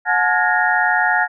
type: tone cluster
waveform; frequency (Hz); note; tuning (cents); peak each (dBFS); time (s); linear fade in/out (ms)
sine; 728 / 863 / 1426 / 1668 / 1844; F#5 / A5 / F6 / G#6 / A#6; -28 / -34 / +36 / +7 / -19; -20; 0.05-1.28; 50
effects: none